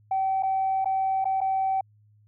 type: tone with dropouts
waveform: sine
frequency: 768 Hz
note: G5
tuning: 36 cents flat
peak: -21 dBFS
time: 0.11-1.81 s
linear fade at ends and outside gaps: 5 ms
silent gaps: 0.426-0.432 / 0.846-0.856 / 1.244-1.253 / 1.406-1.413 s
effects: tanh soft clip ceiling -18 dBFS + added 105 Hz sine -56 dBFS peak until 2.27 s